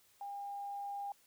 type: tone with level ramp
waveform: sine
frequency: 805 Hz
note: G5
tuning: 46 cents sharp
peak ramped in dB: -41 to -38 dBFS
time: 0.21-1.12 s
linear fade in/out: 2 ms
effects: white hiss -68 dBFS RMS until 1.26 s